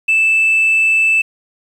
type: tone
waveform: sine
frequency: 2637 Hz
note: E7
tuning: in tune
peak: -8 dBFS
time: 0.08-1.22 s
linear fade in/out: 10 ms
effects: tanh soft clip ceiling -7 dBFS + 7-bit